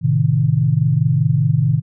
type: chord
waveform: sine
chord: A diminished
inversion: none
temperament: equal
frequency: 110 / 130.81 / 155.56 Hz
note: A2 / C3 / Eb3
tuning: 0 / 0 / 0 cents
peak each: -19 / -16 / -16 dBFS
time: 0.01-1.82 s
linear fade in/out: 50 ms
effects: none